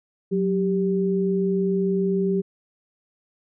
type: tone pair together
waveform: sine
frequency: 185 / 392 Hz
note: F#3 / G4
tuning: 0 / 0 cents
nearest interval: octave + minor second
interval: 1300 cents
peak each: -22 dBFS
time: 0.31-2.42 s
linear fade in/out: 20 ms
effects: none